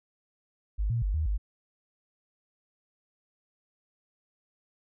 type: tone with pitch steps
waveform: sine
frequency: 51.5 / 116.8 / 49.71 / 77.8 / 50.9 Hz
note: G#1 / A#2 / G1 / D#2 / G#1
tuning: -14 / +4 / +25 / 0 / -34 cents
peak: -25 dBFS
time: 0.78-1.38 s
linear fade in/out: 20 ms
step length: 120 ms
effects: none